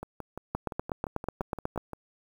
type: two click trains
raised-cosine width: 1 ms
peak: -23 / -15 dBFS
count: 12 / 11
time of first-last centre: 0.03-1.933 / 0.55-1.777 s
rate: 5.78 / 8.15 Hz
effects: 8-bit